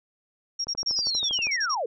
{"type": "tone bursts", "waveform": "sine", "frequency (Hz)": 5588, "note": "F8", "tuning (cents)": 0, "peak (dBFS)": -25, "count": 13, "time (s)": [0.59, 1.75], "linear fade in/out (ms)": 10, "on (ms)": 56, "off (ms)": 36}
{"type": "click train", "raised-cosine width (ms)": 1, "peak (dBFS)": -26, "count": 11, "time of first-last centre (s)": [0.67, 1.47], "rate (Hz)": 12.5}
{"type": "linear sweep", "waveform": "sine", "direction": "down", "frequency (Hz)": [5588, 414.9], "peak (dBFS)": -25, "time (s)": [0.86, 1.86], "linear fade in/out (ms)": 5}
{"effects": []}